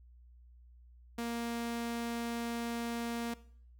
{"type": "tone", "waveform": "sawtooth", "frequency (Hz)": 234.2, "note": "A#3", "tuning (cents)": 8, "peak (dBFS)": -31, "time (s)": [1.18, 3.34], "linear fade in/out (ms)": 5, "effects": ["noise-tail reverb RT60 0.6 s tail -19 dB re dry", "added 60 Hz sine -55 dBFS peak until 3.79 s"]}